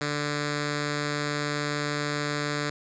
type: tone with notch filter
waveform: 5% pulse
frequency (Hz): 146.83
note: D3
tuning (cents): 0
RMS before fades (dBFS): -29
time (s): 0.01-2.7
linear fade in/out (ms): 2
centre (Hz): 830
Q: 1.2
effects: resampled to 16000 Hz + 9-bit